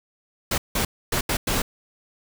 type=noise bursts at uneven times; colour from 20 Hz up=pink; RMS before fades=-23 dBFS; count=5; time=0.51-0.58 / 0.75-0.85 / 1.12-1.21 / 1.29-1.37 / 1.47-1.62 s; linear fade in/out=5 ms; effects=none